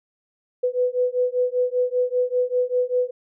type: beating tone pair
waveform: sine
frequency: 495.4 / 500.5 Hz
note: B4 / B4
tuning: +5 / +23 cents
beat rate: 5.1 Hz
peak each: -22 dBFS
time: 0.63-3.11 s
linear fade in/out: 10 ms
effects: none